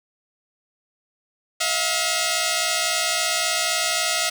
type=tone pair together; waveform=5% pulse; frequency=645 / 708.7 Hz; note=E5 / F5; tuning=-38 / +25 cents; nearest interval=major second; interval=163 cents; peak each=-12 dBFS; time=1.6-4.3 s; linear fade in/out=10 ms; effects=8-bit